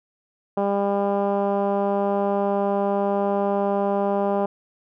10% pulse tone with low-pass filter, 200.1 Hz, G3, 36 cents sharp, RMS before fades -22 dBFS, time 0.57-4.46 s, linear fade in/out 5 ms, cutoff 740 Hz, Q 1.4, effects none

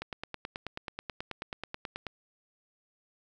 click train, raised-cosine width 0.3 ms, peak -20 dBFS, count 20, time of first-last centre 0.02-2.067 s, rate 9.28 Hz, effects none

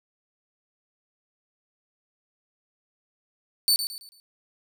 sawtooth tone with echo, 4512 Hz, C#8, 30 cents sharp, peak -15 dBFS, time 3.68-3.76 s, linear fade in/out 0 ms, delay 110 ms, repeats 4, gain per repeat -9 dB, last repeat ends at 4.2 s, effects none

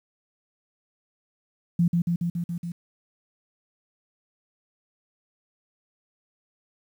sine tone with echo, 171.7 Hz, F3, 29 cents flat, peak -17 dBFS, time 1.79-1.88 s, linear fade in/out 5 ms, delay 140 ms, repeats 6, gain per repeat -2 dB, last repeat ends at 2.72 s, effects 9-bit

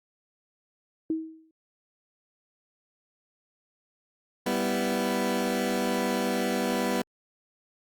sine tone with exponential decay, 320 Hz, D#4, 49 cents sharp, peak -22 dBFS, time 1.1-1.51 s, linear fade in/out 2 ms, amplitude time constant 87 ms
20% pulse chord, E minor, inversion first, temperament equal, 196 / 246.9 / 329.6 Hz, G3 / B3 / E4, 0 / 0 / 0 cents, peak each -25 / -23 / -29 dBFS, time 4.46-7.02 s, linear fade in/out 5 ms
effects Opus 48 kbps

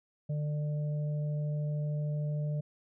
harmonic tone, 148.9 Hz, D3, 24 cents sharp, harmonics 1 / 3 / 4, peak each -30 / -51 / -44 dBFS, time 0.29-2.61 s, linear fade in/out 10 ms, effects none

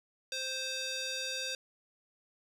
square tone with band-pass filter, 523.3 Hz, C5, in tune, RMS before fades -37 dBFS, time 0.32-1.55 s, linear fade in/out 2 ms, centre 4400 Hz, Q 1.7, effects resampled to 32000 Hz + 9-bit

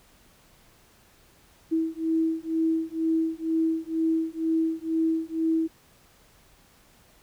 sine beating tone pair, 322.7 / 324.8 Hz, E4 / E4, -37 / -26 cents, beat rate 2.1 Hz, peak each -26 dBFS, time 1.71-5.68 s, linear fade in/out 20 ms, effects pink hiss -58 dBFS RMS until 7.22 s

